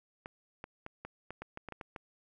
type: clicks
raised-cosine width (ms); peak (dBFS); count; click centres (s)
0.5; -27; 11; 0.259 / 0.641 / 0.864 / 1.05 / 1.306 / 1.42 / 1.574 / 1.687 / 1.723 / 1.812 / 1.962
effects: none